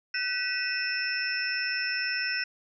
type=tone cluster; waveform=sine; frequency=1512 / 1946 / 2520 / 2662 / 5340 Hz; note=F#6 / B6 / D#7 / E7 / E8; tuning=+37 / -26 / +21 / +16 / +22 cents; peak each=-32 / -34 / -35 / -38 / -32 dBFS; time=0.14-2.44 s; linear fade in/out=5 ms; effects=none